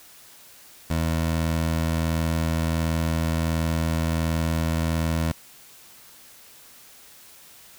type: tone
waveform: 20% pulse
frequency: 81.4 Hz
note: E2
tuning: 21 cents flat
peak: -17 dBFS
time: 0.9-5.32 s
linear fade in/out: 5 ms
effects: white hiss -49 dBFS RMS until 7.78 s